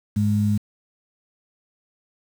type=tone pair together; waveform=sine; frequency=104.15 / 208.3 Hz; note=G#2 / G#3; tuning=+5 / +5 cents; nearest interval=octave; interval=1200 cents; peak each=-20 dBFS; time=0.16-0.58 s; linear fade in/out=10 ms; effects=7-bit